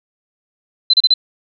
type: tone bursts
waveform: sine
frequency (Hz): 4053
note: B7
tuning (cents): +44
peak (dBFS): -7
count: 4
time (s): 0.9-1.14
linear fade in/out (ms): 5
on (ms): 36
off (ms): 32
effects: none